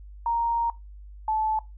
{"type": "tone pair in turn", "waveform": "sine", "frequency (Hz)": [932.3, 870.1], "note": ["A#5", "A5"], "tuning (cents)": [0, -20], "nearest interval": "minor second", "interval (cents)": 120, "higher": "first", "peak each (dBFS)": -22, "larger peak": "neither", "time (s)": [[0.26, 0.7], [1.28, 1.59]], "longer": "first", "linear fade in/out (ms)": 2, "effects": ["noise-tail reverb RT60 0.2 s tail -19 dB re dry", "added 50 Hz sine -41 dBFS peak until 1.77 s"]}